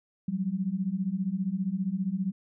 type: beating tone pair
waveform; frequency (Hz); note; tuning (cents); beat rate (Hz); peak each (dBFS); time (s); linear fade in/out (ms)
sine; 180 / 195; F#3 / G3; -47 / -9; 15; -31 / -29; 0.28-2.32; 5
effects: none